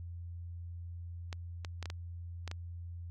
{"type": "clicks", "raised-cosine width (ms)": 0.2, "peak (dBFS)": -24, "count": 7, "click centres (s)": [1.328, 1.648, 1.827, 1.857, 1.901, 2.477, 2.514], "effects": ["added 86 Hz sine -41 dBFS peak until 3.1 s"]}